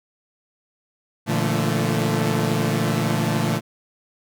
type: chord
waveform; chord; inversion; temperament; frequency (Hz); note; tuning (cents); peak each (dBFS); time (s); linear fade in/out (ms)
sawtooth; Bb major seventh; none; equal with one note detuned; 116.54 / 146.83 / 170.63 / 220; Bb2 / D3 / F3 / A3; 0 / 0 / -40 / 0; -21; 1.26-3.61; 50
effects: none